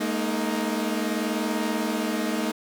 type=chord; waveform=sawtooth; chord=Ab suspended second; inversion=none; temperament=equal with one note detuned; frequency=212.6 / 233.1 / 311.1 Hz; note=Ab3 / Bb3 / Eb4; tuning=+41 / 0 / 0 cents; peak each=-25 dBFS; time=0-2.52 s; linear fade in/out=10 ms; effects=none